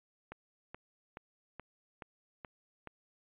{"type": "click train", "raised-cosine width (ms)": 0.5, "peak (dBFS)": -29, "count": 7, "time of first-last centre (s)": [0.32, 2.873], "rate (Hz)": 2.35, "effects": ["resampled to 8000 Hz"]}